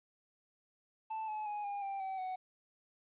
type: tone with pitch steps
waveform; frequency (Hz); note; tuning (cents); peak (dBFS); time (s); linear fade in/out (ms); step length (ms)
triangle; 880 / 855.9 / 832.5 / 809.8 / 787.6 / 766.1 / 745.1; A5 / A5 / G#5 / G#5 / G5 / G5 / F#5; 0 / -48 / +4 / -44 / +8 / -40 / +12; -35; 1.1-2.36; 10; 180
effects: resampled to 8000 Hz + 12-bit